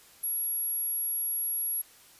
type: tone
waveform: sine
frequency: 11280 Hz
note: F9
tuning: 16 cents sharp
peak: -28 dBFS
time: 0.23-1.82 s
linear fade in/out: 10 ms
effects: white hiss -56 dBFS RMS until 2.19 s + resampled to 32000 Hz